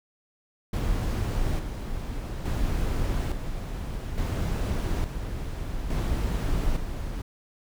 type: noise with tremolo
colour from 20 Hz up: brown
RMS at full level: -26 dBFS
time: 0.73-7.22 s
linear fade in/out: 5 ms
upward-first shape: square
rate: 0.58 Hz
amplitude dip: 50%
effects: none